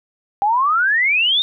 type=exponential sweep; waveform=sine; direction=up; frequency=787 to 3729 Hz; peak=-13 dBFS; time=0.42-1.42 s; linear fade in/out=0 ms; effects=none